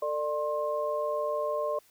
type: tone cluster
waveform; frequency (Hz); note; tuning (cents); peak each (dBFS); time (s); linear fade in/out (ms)
sine; 449.1 / 596 / 1062; A4 / D5 / C6; +35 / +25 / +25; -35 / -29 / -34; 0.02-1.79; 5
effects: white hiss -62 dBFS RMS until 1.9 s